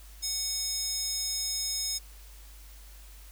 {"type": "tone with high-pass filter", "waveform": "square", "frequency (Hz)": 740, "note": "F#5", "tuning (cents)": 0, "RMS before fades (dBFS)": -32, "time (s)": [0.22, 1.99], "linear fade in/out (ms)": 20, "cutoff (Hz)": 5700, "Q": 4.2, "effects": ["added 50 Hz sine -47 dBFS peak until 3.31 s", "white hiss -55 dBFS RMS until 3.31 s"]}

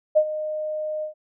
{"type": "tone with ADSR envelope", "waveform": "sine", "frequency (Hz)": 615, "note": "D#5", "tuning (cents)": -20, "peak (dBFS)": -11, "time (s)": [0.15, 1.14], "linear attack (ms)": 21, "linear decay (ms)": 68, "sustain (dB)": -14, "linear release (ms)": 110, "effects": []}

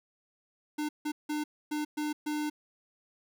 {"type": "tone bursts at uneven times", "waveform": "square", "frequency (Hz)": 300, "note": "D4", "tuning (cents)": 37, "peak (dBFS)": -31, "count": 6, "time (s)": [[0.78, 0.89], [1.05, 1.12], [1.29, 1.44], [1.71, 1.85], [1.97, 2.13], [2.26, 2.5]], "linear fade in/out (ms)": 10, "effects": []}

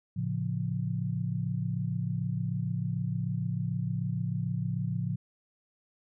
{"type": "chord", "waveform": "sine", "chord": "A augmented", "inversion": "none", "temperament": "equal with one note detuned", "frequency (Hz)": [111.92, 138.59, 174.61], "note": ["A2", "C#3", "E#3"], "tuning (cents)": [30, 0, 0], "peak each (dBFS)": -33, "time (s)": [0.16, 5.16], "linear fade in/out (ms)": 10, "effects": []}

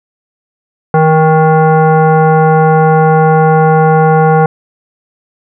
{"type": "tone with frequency modulation", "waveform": "sine", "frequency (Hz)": 159.2, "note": "D#3", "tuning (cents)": 40, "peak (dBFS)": -4, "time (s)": [0.94, 4.46], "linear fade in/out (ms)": 2, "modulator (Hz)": 631, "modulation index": 1.3, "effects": []}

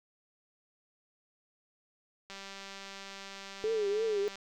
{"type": "click train", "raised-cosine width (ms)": 0.2, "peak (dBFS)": -28, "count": 404, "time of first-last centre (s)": [2.3, 4.356], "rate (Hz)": 196}
{"type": "tone with vibrato", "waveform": "sine", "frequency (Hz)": 424.2, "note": "G#4", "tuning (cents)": 37, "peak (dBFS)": -28, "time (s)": [3.64, 4.28], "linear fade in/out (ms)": 0, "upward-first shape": "triangle", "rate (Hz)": 3.1, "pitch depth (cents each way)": 130}
{"effects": []}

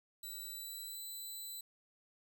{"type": "tone with pitch glide", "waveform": "5% pulse", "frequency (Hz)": [3951, 3999], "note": ["B7", "B7"], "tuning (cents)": [0, 21], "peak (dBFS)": -37, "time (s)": [0.23, 1.61], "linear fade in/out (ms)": 5, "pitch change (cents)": 21, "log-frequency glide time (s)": [0.46, 0.99], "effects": ["12-bit"]}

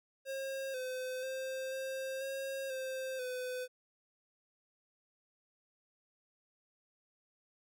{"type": "tone with pitch steps", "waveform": "square", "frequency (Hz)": [538, 512, 525, 530, 540, 524, 504], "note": ["C5", "C5", "C5", "C5", "C#5", "C5", "B4"], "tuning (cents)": [48, -38, 6, 22, -45, 2, 35], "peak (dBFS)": -38, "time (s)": [0.25, 3.68], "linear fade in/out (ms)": 50, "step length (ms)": 490, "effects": []}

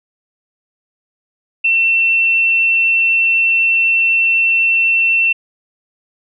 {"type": "tone", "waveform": "sine", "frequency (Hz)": 2696, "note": "E7", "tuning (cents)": 38, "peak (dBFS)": -10, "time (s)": [1.64, 5.33], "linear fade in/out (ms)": 10, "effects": []}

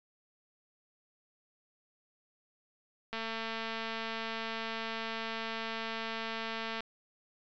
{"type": "click train", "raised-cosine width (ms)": 0.3, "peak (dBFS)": -22, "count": 828, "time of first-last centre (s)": [3.13, 6.806], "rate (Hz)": 225, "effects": ["resampled to 16000 Hz"]}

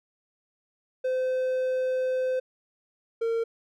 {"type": "tone pair in turn", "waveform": "triangle", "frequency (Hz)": [514, 457.9], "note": ["C5", "A#4"], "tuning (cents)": [-31, -31], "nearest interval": "major second", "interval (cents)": 200, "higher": "first", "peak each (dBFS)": -22, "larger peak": "neither", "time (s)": [[1.04, 2.4], [3.21, 3.44]], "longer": "first", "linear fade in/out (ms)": 10, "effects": []}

